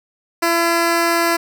10% pulse tone, 337.6 Hz, E4, 41 cents sharp, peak -6 dBFS, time 0.42-1.37 s, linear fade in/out 10 ms, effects none

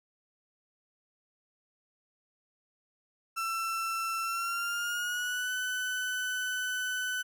35% pulse tone with pitch glide, 1339 to 1503 Hz, E6 to F#6, +27 to +27 cents, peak -29 dBFS, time 3.36-7.23 s, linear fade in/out 20 ms, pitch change +200 cents, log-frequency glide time 4.21-5.53 s, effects none

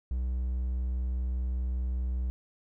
triangle tone, 62.5 Hz, B1, 21 cents sharp, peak -26 dBFS, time 0.11-2.3 s, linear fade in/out 0 ms, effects none

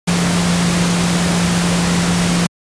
sine tone in noise, 174.1 Hz, F3, 5 cents flat, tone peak -14 dBFS, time 0.07-2.47 s, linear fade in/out 10 ms, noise pink, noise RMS -18 dBFS, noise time 0.07-2.47 s, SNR +1 dB, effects high-pass 80 Hz 12 dB/octave + resampled to 22050 Hz

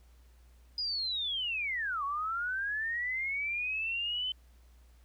sine linear two-way sweep, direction down then up, 4978 to 1097 to 3063 Hz, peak -31 dBFS, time 0.78-4.32 s, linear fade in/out 2 ms, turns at 2.04 s, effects added 60 Hz sine -56 dBFS peak until 5.04 s + pink hiss -69 dBFS RMS until 5.04 s

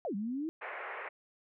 sine exponential two-way sweep, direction down then up, 760 to 191.5 to 332.3 Hz, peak -33 dBFS, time 0.05-0.49 s, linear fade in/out 0 ms, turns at 0.15 s
white band-pass noise, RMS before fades -42 dBFS, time 0.61-1.09 s, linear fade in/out 10 ms, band 400 to 2300 Hz, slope 48 dB/octave
effects none

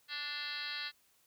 sine tone with frequency modulation, 2967 Hz, F#7, 4 cents sharp, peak -37 dBFS, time 0.08-0.92 s, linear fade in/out 50 ms, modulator 301 Hz, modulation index 5.3, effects white hiss -70 dBFS RMS until 1.26 s

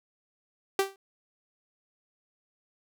sawtooth tone with exponential decay, 390 Hz, G4, 9 cents flat, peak -16 dBFS, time 0.79-0.96 s, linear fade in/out 2 ms, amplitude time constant 36 ms, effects none

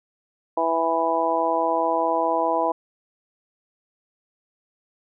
harmonic tone, 164.81 Hz, E3, in tune, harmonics 2 / 3 / 4 / 5 / 6, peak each -29 / -27 / -24 / -26 / -24 dBFS, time 0.57-2.72 s, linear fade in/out 5 ms, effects none

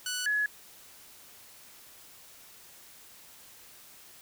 10% pulse / sine tone pair in turn, 1483 / 1692.7 Hz, F#6 / G#6, +4 / +33 cents, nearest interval major second, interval 229 cents, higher second, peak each -23 / -25 dBFS, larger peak first, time 0.06-0.26 / 0.26-0.46 s, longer neither, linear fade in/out 2 ms, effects white hiss -53 dBFS RMS until 4.21 s

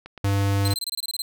click train, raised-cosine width 0.3 ms, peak -23 dBFS, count 4, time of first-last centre 0.06-0.412 s, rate 8.53 Hz
square tone, 99.4 Hz, G2, 25 cents sharp, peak -20 dBFS, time 0.24-0.74 s, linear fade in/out 5 ms
sawtooth tone bursts, 4102 Hz, C8, 35 cents flat, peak -23 dBFS, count 11, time 0.65-1.22 s, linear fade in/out 2 ms, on 30 ms, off 24 ms
effects none

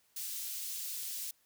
white high-pass noise, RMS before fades -40 dBFS, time 0.16-1.31 s, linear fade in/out 5 ms, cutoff 3900 Hz, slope 12 dB/octave, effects white hiss -71 dBFS RMS until 1.45 s

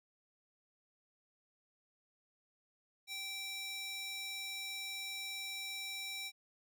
square tone with high-pass filter, 779 Hz, G5, 11 cents flat, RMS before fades -43 dBFS, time 3.07-6.32 s, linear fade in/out 50 ms, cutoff 3000 Hz, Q 2.1, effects none

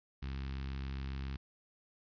sawtooth tone with notch filter, 67.3 Hz, C2, 49 cents sharp, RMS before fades -40 dBFS, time 0.22-1.37 s, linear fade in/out 10 ms, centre 580 Hz, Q 0.52, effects resampled to 11025 Hz + 11-bit

